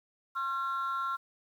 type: tone pair together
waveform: sine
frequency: 1070.5 / 1368 Hz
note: C6 / F6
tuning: +39 / -36 cents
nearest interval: major third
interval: 425 cents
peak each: -33 / -30 dBFS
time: 0.35-1.17 s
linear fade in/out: 20 ms
effects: tanh soft clip ceiling -27 dBFS + 10-bit